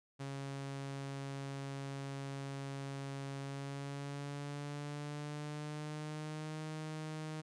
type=tone with pitch glide; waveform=sawtooth; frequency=137.9 to 155.68 Hz; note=C#3 to D#3; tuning=-9 to +1 cents; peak=-37 dBFS; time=0.19-7.42 s; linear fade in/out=20 ms; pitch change=+210 cents; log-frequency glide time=3.41-6.62 s; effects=resampled to 22050 Hz